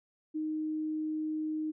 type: tone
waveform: sine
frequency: 310.4 Hz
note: D#4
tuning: 4 cents flat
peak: -31 dBFS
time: 0.34-1.72 s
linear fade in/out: 20 ms
effects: none